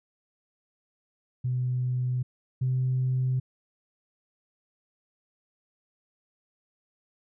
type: tone pair in turn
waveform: sine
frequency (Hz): 125.8 / 128.59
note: B2 / C3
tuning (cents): +32 / -30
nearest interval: unison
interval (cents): 38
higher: second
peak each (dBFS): -24 / -22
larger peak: second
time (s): 1.44-2.23 / 2.61-3.4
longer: neither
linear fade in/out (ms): 10
effects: tanh soft clip ceiling -19 dBFS